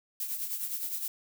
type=noise with tremolo; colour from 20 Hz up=violet; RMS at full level=-32 dBFS; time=0.2-1.08 s; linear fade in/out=2 ms; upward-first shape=triangle; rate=9.7 Hz; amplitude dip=65%; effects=none